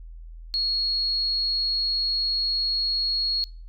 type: tone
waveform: sine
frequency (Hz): 4317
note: C#8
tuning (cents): -47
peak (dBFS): -22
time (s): 0.54-3.44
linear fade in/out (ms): 0
effects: noise-tail reverb RT60 0.4 s tail -25 dB re dry + added 41 Hz sine -38 dBFS peak until 3.68 s